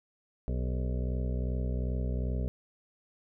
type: harmonic tone with a mistuned harmonic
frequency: 62.6 Hz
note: B1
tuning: 24 cents sharp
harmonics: 1 / 2 / 3 / 4 / 6 / 7 / 8 / 9 / 10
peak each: -30 / -36 / -40 / -42 / -46 / -47 / -48 / -49 / -50 dBFS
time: 0.48-2.48 s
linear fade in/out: 0 ms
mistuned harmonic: 6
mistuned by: +79 cents
effects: none